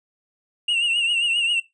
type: tone with vibrato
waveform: triangle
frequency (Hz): 2794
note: F7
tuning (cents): 0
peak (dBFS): -17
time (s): 0.68-1.6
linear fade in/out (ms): 5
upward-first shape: triangle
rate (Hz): 7.5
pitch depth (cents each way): 81
effects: noise-tail reverb RT60 0.2 s tail -19 dB re dry + resampled to 24000 Hz